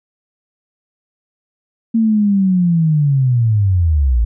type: linear sweep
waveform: sine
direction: down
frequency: 229.4 to 53.5 Hz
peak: -10 dBFS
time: 1.94-4.25 s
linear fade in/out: 10 ms
effects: none